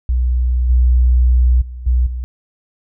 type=tone with level steps; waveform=sine; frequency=61.74 Hz; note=B1; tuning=in tune; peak=-12 / -8 / -26 / -10 / -20 dBFS; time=0.09-2.24 s; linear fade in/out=0 ms; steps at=0.69 / 1.61 / 1.86 / 2.06 s; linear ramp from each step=10 ms; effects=none